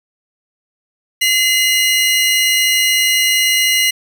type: tone pair together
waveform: sawtooth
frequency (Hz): 2051 / 2866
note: C7 / F7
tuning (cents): -35 / +44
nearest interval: tritone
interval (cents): 579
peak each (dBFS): -11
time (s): 1.21-3.91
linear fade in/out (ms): 10
effects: none